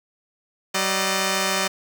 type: tone pair together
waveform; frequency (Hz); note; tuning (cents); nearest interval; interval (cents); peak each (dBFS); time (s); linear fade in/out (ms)
5% pulse; 190.88 / 606; G3 / D#5; -46 / -46; octave + minor sixth; 2000; -12; 0.74-1.68; 10
effects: none